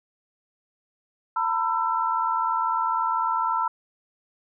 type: tone cluster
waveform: sine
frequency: 912 / 992 / 1338 Hz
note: A#5 / B5 / E6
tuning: -38 / +7 / +25 cents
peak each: -26 dBFS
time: 1.36-3.68 s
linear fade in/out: 5 ms
effects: none